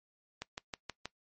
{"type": "click train", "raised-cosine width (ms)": 0.2, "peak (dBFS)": -21, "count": 5, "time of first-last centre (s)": [0.42, 1.056], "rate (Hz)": 6.29, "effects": ["noise-tail reverb RT60 0.1 s tail -21 dB re dry", "MP3 32 kbps"]}